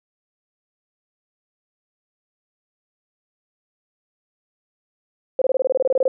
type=tone bursts; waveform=sine; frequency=523.3 Hz; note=C5; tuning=in tune; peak=-14 dBFS; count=14; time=5.39-6.08 s; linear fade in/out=2 ms; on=27 ms; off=24 ms; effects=none